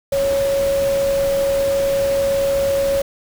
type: tone in noise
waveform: sine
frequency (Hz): 553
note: C#5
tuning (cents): -4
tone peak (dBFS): -15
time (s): 0.12-3.02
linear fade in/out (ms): 5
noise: pink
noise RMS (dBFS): -29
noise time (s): 0.12-3.02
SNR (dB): +11
effects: none